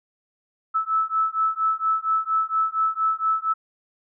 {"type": "beating tone pair", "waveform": "sine", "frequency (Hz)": [1306, 1310.3], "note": ["E6", "E6"], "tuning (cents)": [-17, -11], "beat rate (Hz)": 4.3, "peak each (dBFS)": -23, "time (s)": [0.74, 3.54], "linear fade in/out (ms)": 20, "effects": []}